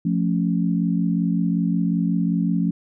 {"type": "chord", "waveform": "sine", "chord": "F augmented", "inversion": "none", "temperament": "equal", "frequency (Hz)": [174.61, 220, 277.2], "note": ["F3", "A3", "C#4"], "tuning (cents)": [0, 0, 0], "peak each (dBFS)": [-20, -24, -25], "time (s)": [0.05, 2.71], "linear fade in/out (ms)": 5, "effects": []}